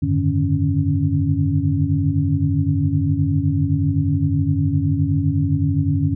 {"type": "tone cluster", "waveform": "sine", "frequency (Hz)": [90.5, 102.1, 143.7, 151.5, 278.1], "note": ["F#2", "G#2", "D3", "D#3", "C#4"], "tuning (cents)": [-38, -29, -37, -46, 6], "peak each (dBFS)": -22, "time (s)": [0.02, 6.15], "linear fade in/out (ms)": 10, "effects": []}